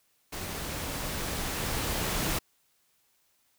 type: noise with level ramp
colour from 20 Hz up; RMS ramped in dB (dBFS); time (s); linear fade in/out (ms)
pink; -37 to -29; 0.32-2.39; 10
effects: white hiss -70 dBFS RMS until 3.58 s